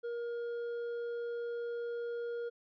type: tone with hard clipping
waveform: triangle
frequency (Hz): 472.5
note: A#4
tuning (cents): +23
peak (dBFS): -37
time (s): 0.03-2.5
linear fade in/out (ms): 20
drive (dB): 8
effects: resampled to 11025 Hz